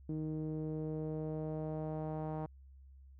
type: tone with low-pass filter sweep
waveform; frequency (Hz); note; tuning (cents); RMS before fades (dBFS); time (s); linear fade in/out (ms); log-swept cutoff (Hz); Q
sawtooth; 155.56; D#3; 0; -39; 0.09-2.46; 2; 340 to 840; 2.3
effects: added 67 Hz sine -54 dBFS peak until 3.19 s